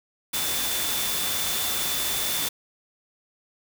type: tone in noise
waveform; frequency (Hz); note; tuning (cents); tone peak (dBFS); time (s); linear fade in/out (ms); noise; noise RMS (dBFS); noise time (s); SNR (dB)
sine; 3520; A7; 0; -32; 0.33-2.49; 10; white; -27; 0.33-2.49; -8
effects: none